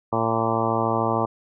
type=harmonic tone with a mistuned harmonic; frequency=113.3 Hz; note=A#2; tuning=49 cents flat; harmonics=1 / 2 / 3 / 4 / 5 / 6 / 7 / 8 / 9 / 10; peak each=-29 / -29 / -29 / -29 / -29 / -29 / -29 / -29 / -29 / -29 dBFS; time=0.12-1.26 s; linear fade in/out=10 ms; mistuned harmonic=10; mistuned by=+39 cents; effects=none